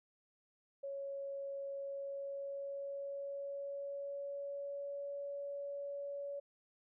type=tone with pitch glide; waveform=sine; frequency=554.4 to 565.4 Hz; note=C#5 to C#5; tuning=0 to +34 cents; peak=-40 dBFS; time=0.83-6.4 s; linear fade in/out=10 ms; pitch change=+34 cents; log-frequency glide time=1.73-5.13 s; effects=none